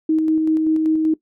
sine tone with tremolo, 315.5 Hz, D#4, 24 cents sharp, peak -13 dBFS, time 0.09-1.14 s, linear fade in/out 5 ms, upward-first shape square, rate 5.2 Hz, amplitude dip 25%, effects noise-tail reverb RT60 0.1 s tail -18 dB re dry

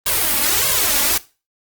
white noise with flanger, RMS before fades -17 dBFS, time 0.06-1.18 s, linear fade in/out 5 ms, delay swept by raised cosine 1.8 to 3.6 ms, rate 1.6 Hz, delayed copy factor +1, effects noise-tail reverb RT60 0.3 s tail -18 dB re dry + Opus 32 kbps

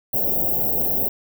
white band-stop noise, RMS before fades -21 dBFS, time 0.13-1.09 s, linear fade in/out 10 ms, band 760 to 14000 Hz, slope 48 dB/octave, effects none

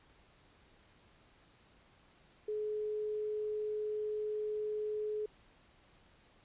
sine tone, 425 Hz, G#4, 40 cents sharp, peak -34 dBFS, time 2.48-5.26 s, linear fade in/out 5 ms, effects pink hiss -65 dBFS RMS until 6.44 s + resampled to 8000 Hz

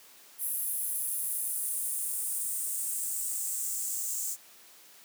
blue noise with high-pass filter sweep, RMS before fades -33 dBFS, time 0.38-4.37 s, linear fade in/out 50 ms, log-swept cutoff 11000 to 7200 Hz, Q 3.9, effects white hiss -55 dBFS RMS until 5.04 s + high-pass 200 Hz 12 dB/octave

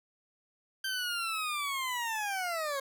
20% pulse linear sweep, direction down, 1568 to 536 Hz, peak -27 dBFS, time 0.84-2.8 s, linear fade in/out 5 ms, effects none

